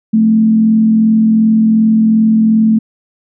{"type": "tone with frequency modulation", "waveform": "sine", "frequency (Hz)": 220, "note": "A3", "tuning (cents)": 0, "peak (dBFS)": -6, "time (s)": [0.13, 2.79], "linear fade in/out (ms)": 10, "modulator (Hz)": 42.7, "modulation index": 0.31, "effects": []}